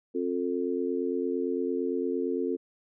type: harmonic tone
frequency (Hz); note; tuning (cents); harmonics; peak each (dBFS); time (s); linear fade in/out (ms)
88.8; F2; +29; 3 / 4 / 5; -31 / -31 / -31; 0.14-2.57; 20
effects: none